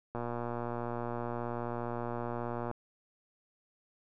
click train, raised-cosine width 1 ms, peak -23 dBFS, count 306, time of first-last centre 0.15-2.713 s, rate 119 Hz, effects none

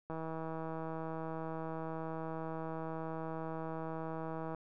click train, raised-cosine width 1 ms, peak -28 dBFS, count 717, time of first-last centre 0.1-4.547 s, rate 161 Hz, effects none

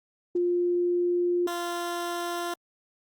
sine / 15% pulse tone pair in turn, 351.9 / 346.5 Hz, F4 / F4, +13 / -14 cents, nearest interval unison, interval 27 cents, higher first, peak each -22 / -23 dBFS, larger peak first, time 0.35-1.47 / 1.47-2.54 s, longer first, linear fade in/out 5 ms, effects Opus 24 kbps

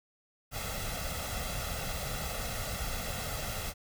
pink noise with comb filter, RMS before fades -36 dBFS, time 0.51-3.74 s, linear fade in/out 50 ms, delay 1.5 ms, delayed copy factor +0.7, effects none

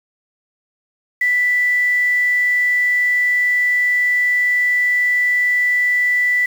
sine tone with quantisation, 1975.5 Hz, B6, in tune, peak -13 dBFS, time 1.21-6.46 s, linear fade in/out 5 ms, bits 6, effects none

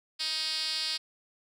5% pulse tone with band-pass filter, 314.1 Hz, D#4, 16 cents sharp, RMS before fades -32 dBFS, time 0.19-0.98 s, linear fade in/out 20 ms, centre 4900 Hz, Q 5, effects none

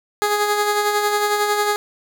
15% pulse tone with tremolo, 415.3 Hz, G#4, in tune, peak -9 dBFS, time 0.22-1.76 s, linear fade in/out 0 ms, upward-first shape sine, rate 11 Hz, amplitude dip 40%, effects none

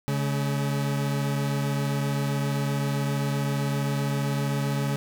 40% pulse tone pair together, 140.11 / 214 Hz, C#3 / A3, +19 / -48 cents, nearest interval perfect fifth, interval 733 cents, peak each -24 / -31 dBFS, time 0.08-4.96 s, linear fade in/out 0 ms, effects none

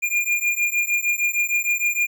square beating tone pair, 2408 / 2414.5 Hz, D7 / D7, +43 / +47 cents, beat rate 6.5 Hz, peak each -23 dBFS, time 0.02-2.07 s, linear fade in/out 20 ms, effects none

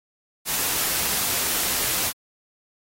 white noise, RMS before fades -24 dBFS, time 0.45-2.13 s, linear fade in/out 50 ms, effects AAC 48 kbps

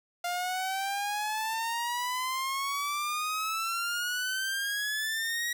sawtooth exponential sweep, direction up, 698.5 to 1915 Hz, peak -26 dBFS, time 0.24-5.53 s, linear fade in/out 5 ms, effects 10-bit

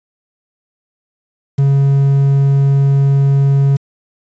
triangle tone with quantisation, 138.59 Hz, C#3, in tune, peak -6 dBFS, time 1.58-3.77 s, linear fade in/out 10 ms, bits 6, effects resampled to 16000 Hz

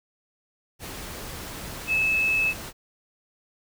sine tone in noise, 2602 Hz, E7, 23 cents flat, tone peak -20 dBFS, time 1.87-2.54 s, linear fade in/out 50 ms, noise pink, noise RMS -37 dBFS, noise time 0.79-2.73 s, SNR +14 dB, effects none

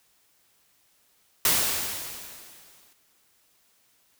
white noise with exponential decay, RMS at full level -20 dBFS, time 1.45-2.93 s, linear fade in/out 2 ms, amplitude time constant 320 ms, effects white hiss -65 dBFS RMS until 4.19 s

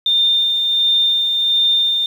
sine tone with tremolo, 3613 Hz, A7, 45 cents sharp, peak -11 dBFS, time 0.06-2.06 s, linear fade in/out 2 ms, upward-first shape sine, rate 1.4 Hz, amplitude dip 35%, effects 7-bit

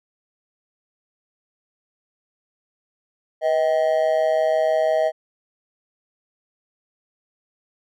triangle tone with amplitude modulation, 634 Hz, D#5, 32 cents sharp, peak -11 dBFS, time 3.41-5.12 s, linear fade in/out 50 ms, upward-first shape sine, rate 146 Hz, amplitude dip 80%, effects none

